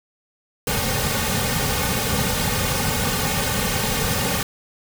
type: noise with comb filter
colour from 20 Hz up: pink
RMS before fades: -22 dBFS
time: 0.67-4.43 s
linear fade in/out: 2 ms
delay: 3 ms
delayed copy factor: -1
effects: none